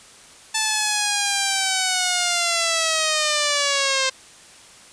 5% pulse linear sweep, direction down, 880 to 523.3 Hz, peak -7 dBFS, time 0.54-4.1 s, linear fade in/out 10 ms, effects white hiss -46 dBFS RMS until 4.92 s + resampled to 22050 Hz

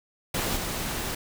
pink noise with level steps, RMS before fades -28 / -31 dBFS, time 0.34-1.15 s, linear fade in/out 5 ms, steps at 0.56 s, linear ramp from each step 10 ms, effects none

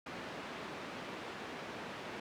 pink band-pass noise, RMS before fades -45 dBFS, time 0.06-2.2 s, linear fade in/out 5 ms, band 210 to 2900 Hz, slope 12 dB/octave, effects none

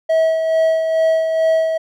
triangle tone with tremolo, 645 Hz, E5, 38 cents flat, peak -9 dBFS, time 0.09-1.78 s, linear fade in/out 10 ms, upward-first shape sine, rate 2.3 Hz, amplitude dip 45%, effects none

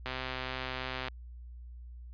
click train, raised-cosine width 0.3 ms, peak -20 dBFS, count 133, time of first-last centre 0.06-1.083 s, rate 129 Hz, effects added 60 Hz sine -44 dBFS peak until 2.13 s + resampled to 11025 Hz

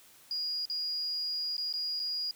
sine tone with dropouts, 4869 Hz, D#8, 38 cents flat, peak -31 dBFS, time 0.31-2.31 s, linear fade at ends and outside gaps 1 ms, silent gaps 0.654-0.699 / 1.567-1.58 / 1.727-1.738 / 1.995-1.999 s, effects white hiss -58 dBFS RMS until 2.35 s

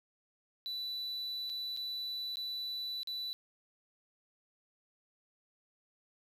sine tone with dropouts, 3970 Hz, B7, 8 cents sharp, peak -34 dBFS, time 0.66-3.33 s, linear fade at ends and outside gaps 0 ms, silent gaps 1.495-1.499 / 1.765-1.772 / 2.357-2.37 / 3.032-3.073 s, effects tanh soft clip ceiling -35 dBFS + 10-bit

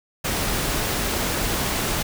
pink noise, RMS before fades -24 dBFS, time 0.24-2.03 s, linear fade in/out 10 ms, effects none

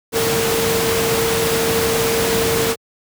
sine tone in noise, 455.4 Hz, A#4, 40 cents flat, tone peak -18 dBFS, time 0.12-2.76 s, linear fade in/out 50 ms, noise pink, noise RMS -19 dBFS, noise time 0.12-2.76 s, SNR -2 dB, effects high-pass 100 Hz 12 dB/octave

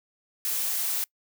blue noise with high-pass filter sweep, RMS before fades -28 dBFS, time 0.45-1.04 s, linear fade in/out 0 ms, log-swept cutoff 240 to 690 Hz, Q 1.5, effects noise-tail reverb RT60 0.1 s tail -25 dB re dry

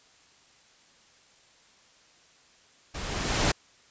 pink noise with level ramp, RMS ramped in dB -37 to -22 dBFS, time 2.94-3.52 s, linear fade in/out 10 ms, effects white hiss -59 dBFS RMS until 3.9 s + resampled to 16000 Hz

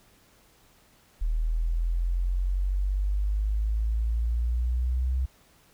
sine exponential sweep, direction up, 38.89 to 65 Hz, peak -23 dBFS, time 1.21-5.26 s, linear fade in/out 10 ms, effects pink hiss -60 dBFS RMS until 5.73 s

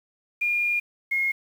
sine tone pair in turn, 2417 / 2153 Hz, D7 / C7, +49 / +49 cents, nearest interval major second, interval 200 cents, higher first, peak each -21 dBFS, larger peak neither, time 0.41-0.8 / 1.11-1.32 s, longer first, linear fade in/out 10 ms, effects 8-bit

